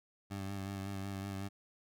20% pulse tone with vibrato, 97.9 Hz, G2, 2 cents flat, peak -34 dBFS, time 0.3-1.49 s, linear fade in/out 20 ms, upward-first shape sine, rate 5.4 Hz, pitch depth 34 cents each way, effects none

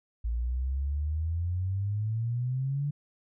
sine exponential sweep, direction up, 56 to 146.83 Hz, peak -27 dBFS, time 0.24-2.91 s, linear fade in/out 10 ms, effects none

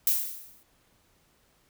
violet noise with exponential decay, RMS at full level -21 dBFS, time 0.07-0.63 s, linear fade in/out 1 ms, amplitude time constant 120 ms, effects pink hiss -66 dBFS RMS until 1.69 s

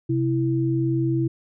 sine tone pair together, 130.8 / 329.6 Hz, C3 / E4, 0 / 0 cents, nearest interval octave + major third, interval 1600 cents, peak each -22 dBFS, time 0.09-1.28 s, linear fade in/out 10 ms, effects none

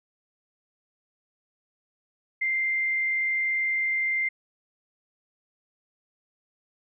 sine tone with frequency modulation, 2093 Hz, C7, in tune, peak -23 dBFS, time 2.41-4.29 s, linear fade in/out 10 ms, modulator 50.8 Hz, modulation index 0.33, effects none

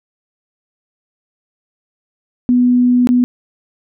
sine tone with dropouts, 246.9 Hz, B3, in tune, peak -8 dBFS, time 2.49-3.24 s, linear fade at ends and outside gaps 0 ms, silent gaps 3.072-3.09 s, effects none

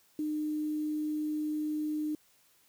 sine tone with quantisation, 304.1 Hz, D#4, 40 cents flat, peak -30 dBFS, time 0.19-2.15 s, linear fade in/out 2 ms, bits 9, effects white hiss -66 dBFS RMS until 2.68 s

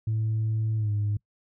sine tone with pitch glide, 110 to 103.83 Hz, A2 to G#2, 0 to 0 cents, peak -22 dBFS, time 0.07-1.17 s, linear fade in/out 5 ms, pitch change -100 cents, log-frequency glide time 0.77-0.91 s, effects noise-tail reverb RT60 0.1 s tail -25 dB re dry + tanh soft clip ceiling -21 dBFS

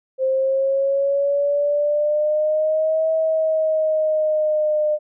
sine exponential two-way sweep, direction up then down, 523.3 to 642 to 603 Hz, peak -16 dBFS, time 0.18-4.99 s, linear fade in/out 50 ms, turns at 3.11 s, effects none

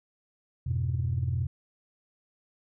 sine chord, F diminished, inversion none, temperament just, 87.31 / 104.77 / 125.72 Hz, F2 / Ab2 / Cb3, 0 / +16 / +31 cents, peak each -29 / -33 / -28 dBFS, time 0.66-1.47 s, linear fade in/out 10 ms, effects tanh soft clip ceiling -19 dBFS

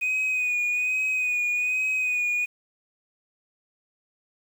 sine tone with vibrato, 2489 Hz, D#7, in tune, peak -20 dBFS, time 0.01-2.46 s, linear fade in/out 20 ms, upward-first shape sine, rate 1.2 Hz, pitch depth 32 cents each way, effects tanh soft clip ceiling -21 dBFS + 8-bit

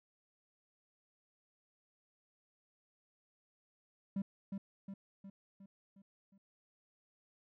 triangle tone with echo, 196 Hz, G3, in tune, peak -31 dBFS, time 4.16-4.22 s, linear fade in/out 5 ms, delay 360 ms, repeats 6, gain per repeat -5 dB, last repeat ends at 6.38 s, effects tanh soft clip ceiling -27 dBFS

